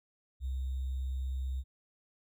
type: tone with sample-and-hold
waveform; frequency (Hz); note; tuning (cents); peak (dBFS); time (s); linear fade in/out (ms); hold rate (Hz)
sine; 65.41; C2; 0; -32; 0.4-1.64; 50; 3675
effects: none